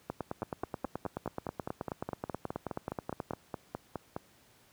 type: two click trains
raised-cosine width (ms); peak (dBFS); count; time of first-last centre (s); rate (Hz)
1; -21 / -20; 19 / 31; 0.43-4.164 / 0.1-3.309; 4.82 / 9.35
effects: pink hiss -63 dBFS RMS until 4.72 s + high-pass 80 Hz 12 dB/octave